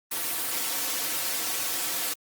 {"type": "noise with comb filter", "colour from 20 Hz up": "white", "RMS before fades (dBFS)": -29, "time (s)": [0.11, 2.14], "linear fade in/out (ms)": 10, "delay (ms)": 4.9, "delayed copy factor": -1, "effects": ["high-pass 200 Hz 12 dB/octave", "Opus 32 kbps"]}